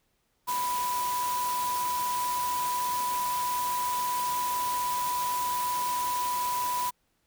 sine tone in noise, 987.8 Hz, B5, in tune, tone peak -27 dBFS, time 0.47-6.91 s, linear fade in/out 20 ms, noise white, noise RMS -36 dBFS, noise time 0.47-6.91 s, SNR +6 dB, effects pink hiss -73 dBFS RMS until 7.26 s

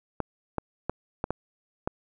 clicks, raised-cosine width 1 ms, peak -13 dBFS, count 6, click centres 0.203 / 0.583 / 0.896 / 1.241 / 1.306 / 1.875 s, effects none

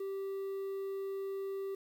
triangle tone with quantisation, 390 Hz, G4, 9 cents flat, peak -34 dBFS, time 0-1.75 s, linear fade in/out 5 ms, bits 10, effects none

